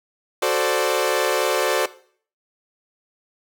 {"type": "chord", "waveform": "sawtooth", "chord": "D dominant seventh", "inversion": "first", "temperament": "equal", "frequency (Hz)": [370, 440, 523.3, 587.3], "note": ["F#4", "A4", "C5", "D5"], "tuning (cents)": [0, 0, 0, 0], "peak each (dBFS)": -20, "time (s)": [0.42, 1.86], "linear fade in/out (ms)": 5, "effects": ["noise-tail reverb RT60 0.5 s tail -17 dB re dry"]}